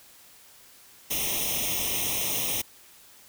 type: noise with comb filter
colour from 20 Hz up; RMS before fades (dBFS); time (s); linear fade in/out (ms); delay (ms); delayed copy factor
white; -28; 1.1-2.62; 10; 0.33; +1
effects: white hiss -53 dBFS RMS until 3.28 s